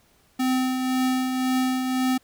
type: tone with tremolo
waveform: square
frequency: 257.4 Hz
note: C4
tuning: 28 cents flat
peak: -20 dBFS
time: 0.39-2.18 s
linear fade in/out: 10 ms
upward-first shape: triangle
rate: 1.9 Hz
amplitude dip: 45%
effects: pink hiss -61 dBFS RMS until 2.23 s